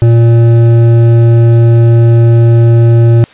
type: tone with hard clipping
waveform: triangle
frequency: 116.54 Hz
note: A#2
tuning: in tune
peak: -4 dBFS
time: 0.02-3.24 s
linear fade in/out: 0 ms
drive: 13 dB
effects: white hiss -38 dBFS RMS until 3.33 s + resampled to 8000 Hz